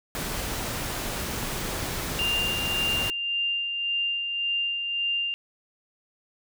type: noise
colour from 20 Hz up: pink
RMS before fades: -31 dBFS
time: 0.15-3.1 s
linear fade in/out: 0 ms
type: tone with tremolo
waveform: sine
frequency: 2794 Hz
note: F7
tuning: in tune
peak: -23 dBFS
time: 2.19-5.34 s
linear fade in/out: 0 ms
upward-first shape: sine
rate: 1.8 Hz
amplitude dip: 40%
effects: none